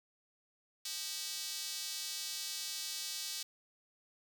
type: tone with high-pass filter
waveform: square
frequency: 174.61 Hz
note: F3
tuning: in tune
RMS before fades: -41 dBFS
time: 0.85-3.43 s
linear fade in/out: 5 ms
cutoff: 4500 Hz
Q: 1.6
effects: none